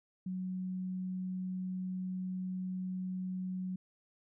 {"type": "tone", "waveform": "sine", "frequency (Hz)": 185, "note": "F#3", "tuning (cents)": 0, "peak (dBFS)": -35, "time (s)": [0.26, 3.76], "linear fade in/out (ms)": 5, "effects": []}